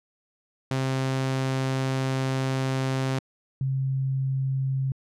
sawtooth / sine tone pair in turn, 132.4 / 133.71 Hz, C3 / C3, +21 / +38 cents, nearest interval unison, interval 17 cents, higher second, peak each -20 / -23 dBFS, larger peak first, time 0.71-3.19 / 3.61-4.92 s, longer first, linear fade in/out 2 ms, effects low-pass 8000 Hz 12 dB/octave

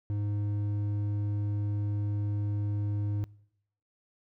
sine tone with hard clipping, 103 Hz, G#2, 14 cents flat, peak -30 dBFS, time 0.1-3.24 s, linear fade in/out 0 ms, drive 6 dB, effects noise-tail reverb RT60 0.8 s tail -24 dB re dry

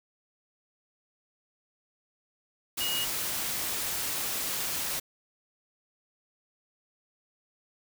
sine tone in noise, 2881 Hz, F#7, 47 cents flat, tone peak -30 dBFS, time 2.8-3.05 s, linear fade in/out 10 ms, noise white, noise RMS -32 dBFS, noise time 2.77-5 s, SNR -1 dB, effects none

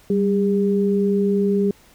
sine tone pair together, 195.9 / 404.4 Hz, G3 / G#4, -1 / -46 cents, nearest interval octave + minor second, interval 1255 cents, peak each -18 / -19 dBFS, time 0.1-1.71 s, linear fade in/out 2 ms, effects pink hiss -52 dBFS RMS until 1.94 s

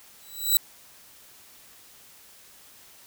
5% pulse tone with exponential growth, 3942 Hz, B7, 4 cents flat, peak -7 dBFS, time 0.21-0.57 s, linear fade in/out 1 ms, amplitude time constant 78 ms, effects white hiss -52 dBFS RMS until 3.06 s

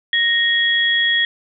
sine tone pair together, 1864.7 / 3323 Hz, A#6 / G#7, 0 / 0 cents, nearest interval minor seventh, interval 1000 cents, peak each -16 / -17 dBFS, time 0.13-1.25 s, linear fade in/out 2 ms, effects none

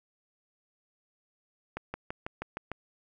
accelerating click train, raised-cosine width 0.5 ms, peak -20 dBFS, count 7, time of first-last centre 1.77-2.716 s, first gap 170 ms, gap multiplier 0.97, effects none

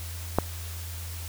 click, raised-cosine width 1 ms, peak -6 dBFS, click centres 0.386 s, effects added 84 Hz sine -35 dBFS peak until 1.28 s + white hiss -42 dBFS RMS until 1.28 s

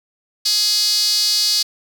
sawtooth tone with high-pass filter, 420 Hz, G#4, 19 cents sharp, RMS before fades -17 dBFS, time 0.45-1.63 s, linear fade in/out 10 ms, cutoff 4600 Hz, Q 7.7, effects none

